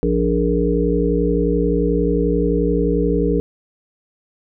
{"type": "harmonic tone with a mistuned harmonic", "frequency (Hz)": 58.27, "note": "A#1", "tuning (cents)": 0, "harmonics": [1, 3, 5, 7, 8], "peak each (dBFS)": [-21, -21, -21, -21, -21], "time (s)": [0.03, 3.4], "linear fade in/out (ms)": 0, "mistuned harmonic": 7, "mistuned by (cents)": 29, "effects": []}